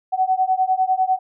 sine beating tone pair, 746 / 756 Hz, F#5 / F#5, +14 / +37 cents, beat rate 10 Hz, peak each -19 dBFS, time 0.12-1.19 s, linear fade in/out 20 ms, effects none

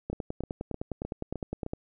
two click trains, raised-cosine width 2 ms, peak -19 / -21 dBFS, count 17 / 6, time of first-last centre 0.1-1.734 / 0.13-1.664 s, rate 9.79 / 3.26 Hz, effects none

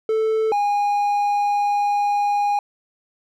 triangle tone pair in turn, 440 / 818.9 Hz, A4 / G#5, 0 / -25 cents, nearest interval major seventh, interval 1075 cents, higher second, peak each -15 dBFS, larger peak neither, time 0.09-0.52 / 0.52-2.59 s, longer second, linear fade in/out 2 ms, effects none

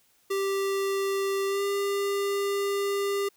square tone with pitch glide, 392 to 399.8 Hz, G4 to G4, 0 to +34 cents, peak -26 dBFS, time 0.3-3.29 s, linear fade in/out 10 ms, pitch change +34 cents, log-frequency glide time 1.47-1.63 s, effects white hiss -65 dBFS RMS until 3.36 s

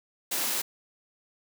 white high-pass noise, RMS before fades -29 dBFS, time 0.31-0.62 s, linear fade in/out 10 ms, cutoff 190 Hz, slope 24 dB/octave, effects none

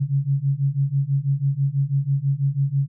sine beating tone pair, 135.5 / 141.6 Hz, C#3 / C#3, -39 / +37 cents, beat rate 6.1 Hz, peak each -22 / -21 dBFS, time 0-2.88 s, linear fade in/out 20 ms, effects none

